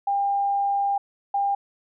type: tone pair in turn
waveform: sine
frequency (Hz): 800 / 800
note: G5 / G5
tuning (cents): +35 / +35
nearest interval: unison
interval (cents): 0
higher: neither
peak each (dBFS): -20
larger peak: neither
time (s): 0.07-0.98 / 1.34-1.55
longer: first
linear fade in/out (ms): 5
effects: none